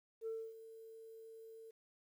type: tone with ADSR envelope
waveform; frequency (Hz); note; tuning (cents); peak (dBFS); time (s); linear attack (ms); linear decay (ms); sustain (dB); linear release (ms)
sine; 448.4; A4; +33; -37; 0.21-1.71; 58; 260; -15; 8
effects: tanh soft clip ceiling -36 dBFS + 12-bit